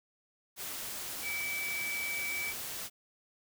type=tone in noise; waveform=sine; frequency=2300 Hz; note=D7; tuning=37 cents flat; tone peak=-34 dBFS; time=1.22-2.54 s; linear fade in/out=50 ms; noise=white; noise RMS=-40 dBFS; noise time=0.56-2.9 s; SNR=+3 dB; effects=none